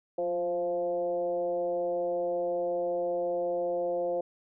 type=tone with frequency modulation; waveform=sine; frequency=523.3 Hz; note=C5; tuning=in tune; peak=-27 dBFS; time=0.18-4.21 s; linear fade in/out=5 ms; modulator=172 Hz; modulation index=0.81; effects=none